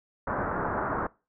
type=low-pass noise; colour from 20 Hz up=white; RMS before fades=-30 dBFS; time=0.27-1.07 s; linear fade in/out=5 ms; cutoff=1500 Hz; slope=48 dB/octave; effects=noise-tail reverb RT60 0.3 s tail -22 dB re dry